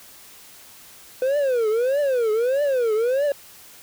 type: tone with vibrato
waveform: triangle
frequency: 500 Hz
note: B4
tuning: 21 cents sharp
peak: -16 dBFS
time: 1.22-3.32 s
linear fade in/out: 2 ms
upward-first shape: triangle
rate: 1.6 Hz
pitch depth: 300 cents each way
effects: white hiss -46 dBFS RMS until 3.82 s